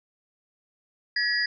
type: tone cluster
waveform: sine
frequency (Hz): 1692 / 1919 / 4885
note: G#6 / A#6 / D#8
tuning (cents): +32 / +50 / -33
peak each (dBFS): -27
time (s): 1.16-1.46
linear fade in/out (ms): 5
effects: none